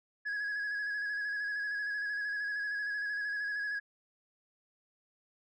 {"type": "tone with vibrato", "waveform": "sine", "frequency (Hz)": 1671, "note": "G#6", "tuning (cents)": 10, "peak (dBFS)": -30, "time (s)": [0.25, 3.8], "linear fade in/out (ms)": 20, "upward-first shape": "square", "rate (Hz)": 13, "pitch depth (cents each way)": 26, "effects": ["tanh soft clip ceiling -32 dBFS"]}